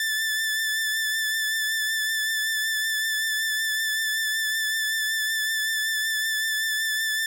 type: tone with vibrato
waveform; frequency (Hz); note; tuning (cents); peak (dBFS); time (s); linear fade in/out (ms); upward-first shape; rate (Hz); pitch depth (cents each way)
sawtooth; 1760; A6; 0; -20; 0-7.26; 2; triangle; 5.3; 30
effects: none